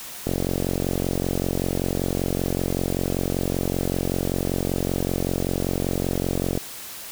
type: click train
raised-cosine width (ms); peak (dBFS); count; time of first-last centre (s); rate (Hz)
2; -10; 286; 0.27-6.575; 45.2
effects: white hiss -37 dBFS RMS until 7.11 s